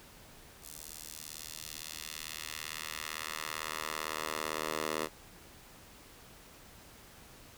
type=tone with high-pass filter sweep; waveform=10% pulse; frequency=77.8 Hz; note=D#2; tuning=in tune; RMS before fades=-40 dBFS; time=0.61-5.09 s; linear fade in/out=50 ms; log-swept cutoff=8000 to 460 Hz; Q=0.8; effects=pink hiss -55 dBFS RMS until 7.57 s